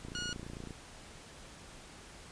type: click train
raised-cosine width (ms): 3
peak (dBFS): -31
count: 20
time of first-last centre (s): 0.05-0.707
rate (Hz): 28.9
type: tone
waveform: 15% pulse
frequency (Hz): 1444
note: F#6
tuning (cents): -43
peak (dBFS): -30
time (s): 0.15-0.33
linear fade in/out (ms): 0
effects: pink hiss -52 dBFS RMS until 2.31 s + resampled to 22050 Hz